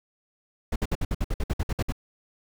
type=noise bursts; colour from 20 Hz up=brown; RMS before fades=-25 dBFS; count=13; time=0.72-1.923 s; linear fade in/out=5 ms; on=39 ms; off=58 ms; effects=none